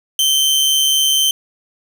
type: tone with amplitude modulation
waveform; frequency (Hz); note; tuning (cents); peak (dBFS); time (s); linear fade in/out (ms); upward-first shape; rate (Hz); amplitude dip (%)
sawtooth; 3100; G7; -20; -7; 0.19-1.31; 2; sine; 144; 40
effects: none